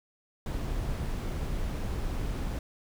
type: noise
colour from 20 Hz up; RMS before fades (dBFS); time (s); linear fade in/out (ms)
brown; -32; 0.46-2.59; 2
effects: none